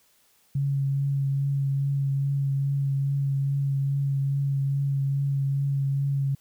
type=tone with vibrato; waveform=sine; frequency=138.59 Hz; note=C#3; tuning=in tune; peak=-22 dBFS; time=0.55-6.35 s; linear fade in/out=5 ms; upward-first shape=triangle; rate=2.4 Hz; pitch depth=18 cents each way; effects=white hiss -63 dBFS RMS until 6.4 s